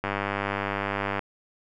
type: click train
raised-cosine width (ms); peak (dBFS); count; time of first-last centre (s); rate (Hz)
0.5; -12; 116; 0.04-1.192; 99.8
effects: none